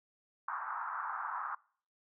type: band-pass noise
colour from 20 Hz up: white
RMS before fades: -39 dBFS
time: 0.48-1.55 s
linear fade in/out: 5 ms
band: 880 to 1400 Hz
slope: 48 dB/octave
effects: noise-tail reverb RT60 0.5 s tail -24 dB re dry